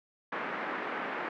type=band-pass noise; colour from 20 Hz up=white; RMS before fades=-36 dBFS; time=0.32-1.29 s; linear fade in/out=5 ms; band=210 to 1900 Hz; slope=24 dB/octave; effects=none